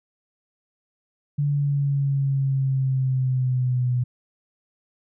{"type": "exponential sweep", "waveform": "sine", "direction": "down", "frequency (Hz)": [145, 123.47], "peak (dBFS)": -19, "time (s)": [1.38, 4.04], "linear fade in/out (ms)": 10, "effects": []}